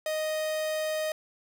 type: tone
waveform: 45% pulse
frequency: 622.3 Hz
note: D#5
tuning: in tune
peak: -28 dBFS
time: 0.06-1.12 s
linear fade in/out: 2 ms
effects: none